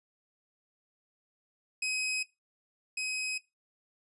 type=tone pair in turn; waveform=sawtooth; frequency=2532 / 2532 Hz; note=D#7 / D#7; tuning=+30 / +30 cents; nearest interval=unison; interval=0 cents; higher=neither; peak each=-26 / -28 dBFS; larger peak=first; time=1.82-2.23 / 2.97-3.38 s; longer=neither; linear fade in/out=5 ms; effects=noise-tail reverb RT60 0.2 s tail -18 dB re dry + resampled to 24000 Hz